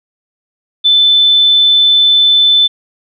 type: tone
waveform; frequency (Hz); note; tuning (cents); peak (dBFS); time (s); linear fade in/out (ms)
sine; 3520; A7; 0; -5; 0.84-2.68; 20
effects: none